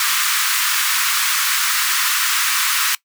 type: high-pass noise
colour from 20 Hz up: pink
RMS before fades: -18 dBFS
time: 0-2.95 s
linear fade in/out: 2 ms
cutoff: 1100 Hz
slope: 48 dB/octave
effects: noise-tail reverb RT60 0.1 s tail -20 dB re dry